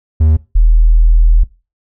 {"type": "tone pair in turn", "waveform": ["triangle", "sine"], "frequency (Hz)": [78.3, 40.18], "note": ["D#2", "E1"], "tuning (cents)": [11, -44], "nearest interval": "octave", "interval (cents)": 1155, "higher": "first", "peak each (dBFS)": -4, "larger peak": "neither", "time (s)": [[0.2, 0.37], [0.55, 1.44]], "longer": "second", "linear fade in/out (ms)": 10, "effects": ["noise-tail reverb RT60 0.3 s tail -20 dB re dry"]}